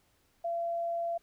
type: tone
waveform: sine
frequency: 680 Hz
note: F5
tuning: 46 cents flat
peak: -30 dBFS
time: 0.44-1.18 s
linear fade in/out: 10 ms
effects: pink hiss -70 dBFS RMS until 1.22 s